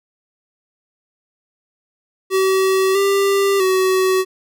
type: tone with pitch steps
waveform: square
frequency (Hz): 381.2 / 395.6 / 375.7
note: G4 / G4 / F#4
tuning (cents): -48 / +16 / +26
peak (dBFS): -14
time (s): 2.3-4.25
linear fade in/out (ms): 50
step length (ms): 650
effects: none